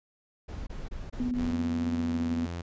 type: noise bursts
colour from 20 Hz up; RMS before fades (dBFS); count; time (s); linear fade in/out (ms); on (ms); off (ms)
brown; -37; 5; 0.48-1.53; 10; 190; 25
type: tone with tremolo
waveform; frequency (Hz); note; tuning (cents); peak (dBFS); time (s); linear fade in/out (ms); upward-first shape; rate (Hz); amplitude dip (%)
sine; 246.9; B3; 0; -26; 1.2-2.46; 0; square; 18; 30
type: tone with pitch glide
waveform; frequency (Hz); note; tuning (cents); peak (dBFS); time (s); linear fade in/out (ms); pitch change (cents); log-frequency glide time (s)
sawtooth; 87.31 to 86.06; F2 to F2; 0 to -25; -30; 1.38-2.62; 10; -25; 2.11-2.16
effects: resampled to 16000 Hz